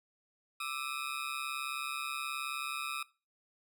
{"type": "ring-modulated tone", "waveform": "20% pulse", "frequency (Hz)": 1251, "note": "D#6", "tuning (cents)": 9, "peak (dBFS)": -28, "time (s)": [0.6, 3.03], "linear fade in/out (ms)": 5, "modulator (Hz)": 69.4, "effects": ["noise-tail reverb RT60 0.3 s tail -20 dB re dry"]}